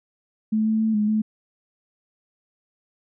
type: tone with pitch steps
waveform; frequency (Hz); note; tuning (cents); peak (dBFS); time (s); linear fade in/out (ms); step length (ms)
sine; 217.3 / 219.3 / 220.6 / 210.4 / 216.1; A3 / A3 / A3 / G#3 / A3; -21 / -6 / +5 / +23 / -31; -18; 0.52-1.22; 10; 140
effects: none